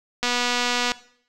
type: click train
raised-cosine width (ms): 0.2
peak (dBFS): -6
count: 169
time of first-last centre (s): 0.23-0.919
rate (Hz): 244
effects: noise-tail reverb RT60 0.6 s tail -18 dB re dry